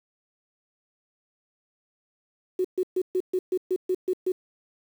sine tone bursts, 369.2 Hz, F#4, 4 cents flat, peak -21 dBFS, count 10, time 2.59-4.32 s, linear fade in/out 5 ms, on 56 ms, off 130 ms, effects 8-bit

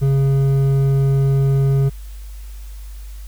triangle tone with hard clipping, 136.8 Hz, C#3, 23 cents flat, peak -14 dBFS, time 0.01-1.9 s, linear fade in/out 20 ms, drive 10 dB, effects added 50 Hz sine -30 dBFS peak until 3.27 s + white hiss -48 dBFS RMS until 3.27 s

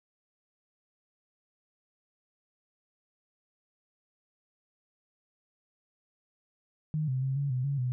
sine tone with pitch steps, 154 / 129.9 / 133.6 / 141.2 / 127 / 140.4 / 125.5 Hz, D#3 / C3 / C3 / C#3 / B2 / C#3 / B2, -17 / -12 / +36 / +32 / +49 / +22 / +28 cents, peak -27 dBFS, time 6.94-7.92 s, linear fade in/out 0 ms, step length 140 ms, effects none

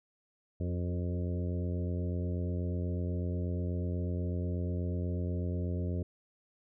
harmonic tone with a mistuned harmonic, 88.2 Hz, F2, 18 cents sharp, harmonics 1 / 2 / 3 / 4 / 5 / 6 / 7, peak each -32 / -38 / -42 / -44 / -46 / -48 / -49 dBFS, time 0.6-6.03 s, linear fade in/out 5 ms, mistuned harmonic 4, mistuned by +22 cents, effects none

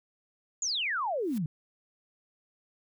sine exponential sweep, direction down, 7100 to 143.1 Hz, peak -28 dBFS, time 0.62-1.46 s, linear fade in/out 2 ms
white noise with exponential growth, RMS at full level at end -46 dBFS, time 1.16-1.38 s, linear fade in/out 1 ms, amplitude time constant 46 ms
effects none

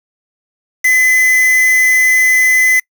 triangle tone with quantisation, 2022 Hz, B6, 40 cents sharp, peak -6 dBFS, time 0.84-2.8 s, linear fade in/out 10 ms, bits 3, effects noise-tail reverb RT60 0.1 s tail -26 dB re dry

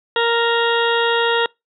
harmonic tone with a mistuned harmonic, 466.2 Hz, A#4, in tune, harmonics 1 / 2 / 3 / 4 / 6 / 7 / 8, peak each -18 / -21 / -23 / -24 / -26 / -26 / -27 dBFS, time 0.16-1.46 s, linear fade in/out 2 ms, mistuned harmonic 7, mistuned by +34 cents, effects noise-tail reverb RT60 0.2 s tail -26 dB re dry

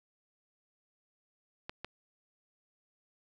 clicks, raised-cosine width 0.3 ms, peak -23 dBFS, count 2, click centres 1.695 / 1.846 s, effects none

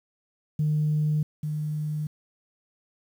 sine tone pair in turn, 151.8 / 151.8 Hz, D#3 / D#3, -42 / -42 cents, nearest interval unison, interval 0 cents, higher neither, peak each -20 / -26 dBFS, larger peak first, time 0.59-1.23 / 1.43-2.07 s, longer neither, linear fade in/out 5 ms, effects tanh soft clip ceiling -17 dBFS + 9-bit

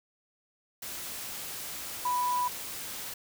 sine tone in noise, 988 Hz, B5, in tune, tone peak -26 dBFS, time 2.05-2.48 s, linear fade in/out 5 ms, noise white, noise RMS -39 dBFS, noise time 0.82-3.14 s, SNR +10 dB, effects none

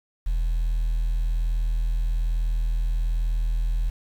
sine tone, 40.58 Hz, E1, 26 cents flat, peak -18 dBFS, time 0.26-3.9 s, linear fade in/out 10 ms, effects tanh soft clip ceiling -20 dBFS + 8-bit

